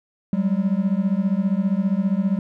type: beating tone pair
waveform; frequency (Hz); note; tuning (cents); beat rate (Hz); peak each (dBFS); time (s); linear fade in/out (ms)
triangle; 186.7 / 201.7; F#3 / G3; +16 / +50; 15; -19; 0.33-2.39; 2
effects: none